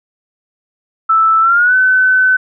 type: tone with pitch glide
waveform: sine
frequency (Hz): 1318.5 to 1514.6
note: E6 to F#6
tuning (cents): 0 to +40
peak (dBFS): -7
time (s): 1.09-2.37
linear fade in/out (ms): 10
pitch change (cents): +240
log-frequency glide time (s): 1.41-1.75
effects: none